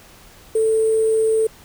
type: tone with sample-and-hold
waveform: sine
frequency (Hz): 442.3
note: A4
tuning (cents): +9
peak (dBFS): -14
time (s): 0.55-1.47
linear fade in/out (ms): 5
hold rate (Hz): 8820
effects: pink hiss -46 dBFS RMS until 1.64 s